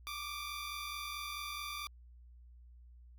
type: tone pair together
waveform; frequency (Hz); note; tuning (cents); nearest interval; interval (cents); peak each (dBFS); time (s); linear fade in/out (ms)
15% pulse; 1155.4 / 1200; D6 / D6; -29 / +37; minor second; 66; -37 / -37; 0.07-1.87; 0
effects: added 60 Hz sine -54 dBFS peak until 3.18 s